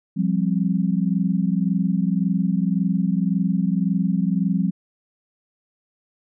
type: chord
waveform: sine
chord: F suspended second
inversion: none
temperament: just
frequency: 174.61 / 196.44 / 261.9 Hz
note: F3 / G3 / C4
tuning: 0 / +4 / +2 cents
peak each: -21 / -21 / -27 dBFS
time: 0.16-4.71 s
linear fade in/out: 20 ms
effects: none